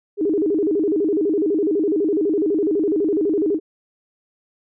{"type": "tone with vibrato", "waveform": "sine", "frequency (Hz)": 357, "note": "F4", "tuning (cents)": 38, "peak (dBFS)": -16, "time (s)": [0.17, 3.6], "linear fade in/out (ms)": 50, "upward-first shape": "square", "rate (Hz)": 12, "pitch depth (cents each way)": 230, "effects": []}